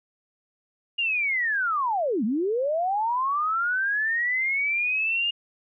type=linear two-way sweep; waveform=sine; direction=down then up; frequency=2850 to 197.7 to 2850 Hz; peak=-22 dBFS; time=0.98-5.31 s; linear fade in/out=10 ms; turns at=2.24 s; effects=none